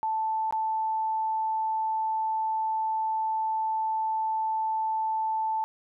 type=tone with dropouts; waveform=sine; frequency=880 Hz; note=A5; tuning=in tune; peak=-25 dBFS; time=0.03-5.64 s; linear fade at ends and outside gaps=0 ms; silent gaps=0.509-0.525 s; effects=none